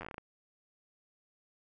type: slowing click train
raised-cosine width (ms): 0.5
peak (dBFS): -27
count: 9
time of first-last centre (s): 0.01-0.181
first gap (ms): 10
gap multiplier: 1.21
effects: none